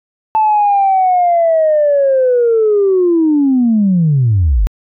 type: linear sweep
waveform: sine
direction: down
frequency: 880 to 39.98 Hz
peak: -7 dBFS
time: 0.35-4.67 s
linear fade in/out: 0 ms
effects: tanh soft clip ceiling -4 dBFS